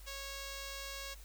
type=tone; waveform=5% pulse; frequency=550 Hz; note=C#5; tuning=14 cents flat; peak=-31 dBFS; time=0.06-1.15 s; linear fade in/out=20 ms; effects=added 50 Hz sine -50 dBFS peak until 1.24 s + white hiss -59 dBFS RMS until 1.24 s